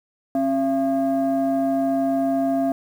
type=tone pair together; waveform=sine; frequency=270 / 678.4 Hz; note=C#4 / E5; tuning=-45 / +50 cents; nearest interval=octave + major third; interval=1595 cents; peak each=-19 / -20 dBFS; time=0.35-2.72 s; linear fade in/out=2 ms; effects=tanh soft clip ceiling -14 dBFS + 8-bit